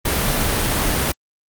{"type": "noise", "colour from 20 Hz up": "pink", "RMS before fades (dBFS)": -19, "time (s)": [0.05, 1.12], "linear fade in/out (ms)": 5, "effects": ["Opus 32 kbps"]}